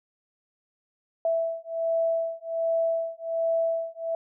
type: beating tone pair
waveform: sine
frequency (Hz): 659.3 / 660.6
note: E5 / E5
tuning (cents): 0 / +4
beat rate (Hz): 1.3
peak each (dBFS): -27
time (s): 1.25-4.15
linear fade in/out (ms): 2
effects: none